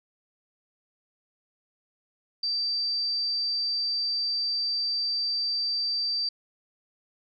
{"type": "tone", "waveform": "sine", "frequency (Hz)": 4664, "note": "D8", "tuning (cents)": -13, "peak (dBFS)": -25, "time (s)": [2.43, 6.29], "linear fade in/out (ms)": 5, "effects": []}